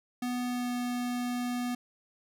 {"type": "tone with pitch glide", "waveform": "square", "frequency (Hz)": [246.8, 245.1], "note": ["B3", "B3"], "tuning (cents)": [-1, -13], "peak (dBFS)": -31, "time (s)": [0.22, 1.75], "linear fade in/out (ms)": 5, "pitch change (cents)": -12, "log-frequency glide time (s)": [0.46, 0.72], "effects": []}